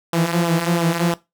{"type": "tone with flanger", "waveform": "sawtooth", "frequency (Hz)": 169.3, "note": "E3", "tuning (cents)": 46, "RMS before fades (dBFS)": -19, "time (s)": [0.13, 1.14], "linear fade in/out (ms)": 2, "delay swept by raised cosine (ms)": [0.44, 6.24], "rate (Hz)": 3, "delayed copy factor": -0.65, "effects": ["noise-tail reverb RT60 0.2 s tail -18 dB re dry"]}